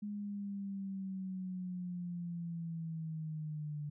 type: linear sweep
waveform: sine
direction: down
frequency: 207.7 to 146.83 Hz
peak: -38 dBFS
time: 0.02-3.9 s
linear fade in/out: 10 ms
effects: none